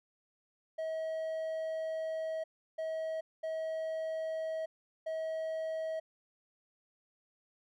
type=tone bursts at uneven times; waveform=triangle; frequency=640 Hz; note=D#5; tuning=49 cents sharp; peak=-32 dBFS; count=4; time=0.78-2.44 / 2.78-3.21 / 3.43-4.66 / 5.06-6 s; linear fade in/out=10 ms; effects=none

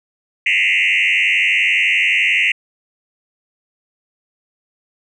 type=tone with frequency modulation; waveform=sine; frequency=2400 Hz; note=D7; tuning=37 cents sharp; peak=-11 dBFS; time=0.46-2.52 s; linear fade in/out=5 ms; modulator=91.6 Hz; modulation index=4.7; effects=tanh soft clip ceiling -8 dBFS

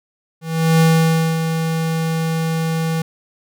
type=tone with ADSR envelope; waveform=square; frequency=162.4 Hz; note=E3; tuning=26 cents flat; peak=-10 dBFS; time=0.41-3.02 s; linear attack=390 ms; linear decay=570 ms; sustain=-8 dB; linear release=4 ms; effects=none

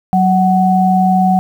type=tone pair together; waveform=sine; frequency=186.5 / 746 Hz; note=F#3 / F#5; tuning=+14 / +14 cents; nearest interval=2 octaves; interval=2400 cents; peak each=-11 dBFS; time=0.13-1.39 s; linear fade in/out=0 ms; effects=7-bit

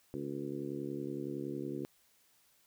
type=harmonic tone with a mistuned harmonic; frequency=70.8 Hz; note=C#2; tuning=37 cents sharp; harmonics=2 / 3 / 4 / 5 / 6 / 7; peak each=-45 / -46 / -41 / -41 / -47 / -50 dBFS; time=0.14-1.85 s; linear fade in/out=0 ms; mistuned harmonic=7; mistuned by=-19 cents; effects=white hiss -69 dBFS RMS until 2.66 s

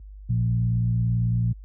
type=tone with frequency modulation; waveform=sine; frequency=116.54 Hz; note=A#2; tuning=in tune; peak=-19 dBFS; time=0.29-1.53 s; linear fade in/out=10 ms; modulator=58.1 Hz; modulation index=0.68; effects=added 50 Hz sine -34 dBFS peak until 1.64 s + high-pass 60 Hz 12 dB/octave

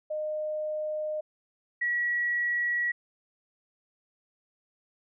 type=tone pair in turn; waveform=sine; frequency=613 / 1924.9 Hz; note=D#5 / B6; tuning=-26 / -45 cents; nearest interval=octave + minor sixth; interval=1981 cents; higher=second; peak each=-29 / -25 dBFS; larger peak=second; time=0.1-1.21 / 1.81-2.92 s; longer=neither; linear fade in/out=10 ms; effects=none

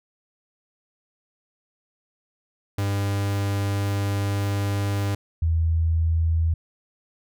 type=tone pair in turn; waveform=45% pulse / sine; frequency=100.2 / 81.7 Hz; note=G2 / E2; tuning=+38 / -15 cents; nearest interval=major third; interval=353 cents; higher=first; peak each=-22 / -18 dBFS; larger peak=second; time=2.78-5.15 / 5.42-6.54 s; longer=first; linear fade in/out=5 ms; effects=none

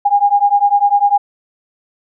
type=beating tone pair; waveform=sine; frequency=808 / 818 Hz; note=G#5 / G#5; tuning=-48 / -26 cents; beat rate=10 Hz; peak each=-12 dBFS; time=0.05-1.18 s; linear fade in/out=10 ms; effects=none

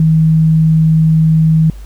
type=tone; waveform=sine; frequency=159.5 Hz; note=D#3; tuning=43 cents sharp; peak=-6 dBFS; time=0-1.7 s; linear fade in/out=2 ms; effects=added 50 Hz sine -27 dBFS peak until 1.85 s + pink hiss -45 dBFS RMS until 1.85 s

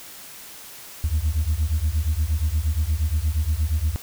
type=beating tone pair; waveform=sine; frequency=73.2 / 81.7 Hz; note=D2 / E2; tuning=-5 / -15 cents; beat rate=8.5 Hz; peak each=-21 dBFS; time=1.04-3.96 s; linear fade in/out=0 ms; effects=tanh soft clip ceiling -15 dBFS + white hiss -41 dBFS RMS until 4.02 s

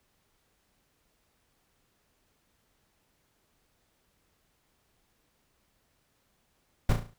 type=noise with echo; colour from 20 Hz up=brown; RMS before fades=-21 dBFS; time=6.89-6.93 s; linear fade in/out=5 ms; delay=35 ms; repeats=6; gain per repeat=-6 dB; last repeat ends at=7.14 s; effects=pink hiss -72 dBFS RMS until 7.18 s

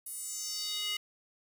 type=tone with high-pass filter sweep; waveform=square; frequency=416.9 Hz; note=G#4; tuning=7 cents sharp; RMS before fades=-37 dBFS; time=0.06-0.97 s; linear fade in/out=5 ms; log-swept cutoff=11000 to 2600 Hz; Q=3.5; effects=none

